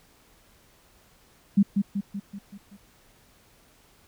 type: tone with echo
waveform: sine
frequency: 200 Hz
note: G3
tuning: 35 cents sharp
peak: -14 dBFS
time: 1.57-1.63 s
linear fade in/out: 10 ms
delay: 190 ms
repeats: 6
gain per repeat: -5 dB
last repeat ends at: 2.77 s
effects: pink hiss -59 dBFS RMS until 4.07 s